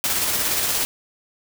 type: noise with tremolo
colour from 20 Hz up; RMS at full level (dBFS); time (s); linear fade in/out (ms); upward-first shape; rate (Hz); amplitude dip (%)
white; -21; 0.04-0.85; 0; square; 17; 25
effects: none